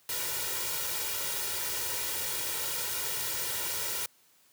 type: noise with comb filter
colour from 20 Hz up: white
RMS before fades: -33 dBFS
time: 0.09-4.06 s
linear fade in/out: 2 ms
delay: 2.1 ms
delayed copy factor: +0.75
effects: white hiss -64 dBFS RMS until 4.52 s + high-pass 80 Hz 12 dB/octave